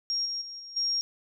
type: tone with level steps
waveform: sine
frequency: 5580 Hz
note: F8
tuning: 2 cents flat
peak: -26 / -30 / -38 / -41 / -25 dBFS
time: 0.1-1.01 s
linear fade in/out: 0 ms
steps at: 0.25 / 0.41 / 0.59 / 0.76 s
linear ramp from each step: 10 ms
effects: none